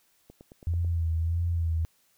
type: click train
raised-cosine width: 2 ms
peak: -34 dBFS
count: 6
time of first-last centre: 0.3-0.847 s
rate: 9.14 Hz
type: tone with vibrato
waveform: sine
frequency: 83.5 Hz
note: E2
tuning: 23 cents sharp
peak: -24 dBFS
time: 0.67-1.85 s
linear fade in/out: 0 ms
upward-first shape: sine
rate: 1.6 Hz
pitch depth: 47 cents each way
effects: white hiss -67 dBFS RMS until 2.17 s